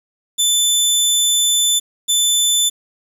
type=tone pair in turn; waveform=20% pulse; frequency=3520 / 3520 Hz; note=A7 / A7; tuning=0 / 0 cents; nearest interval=unison; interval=0 cents; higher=neither; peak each=-7 dBFS; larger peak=neither; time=0.38-1.8 / 2.08-2.7 s; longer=first; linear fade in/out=20 ms; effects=7-bit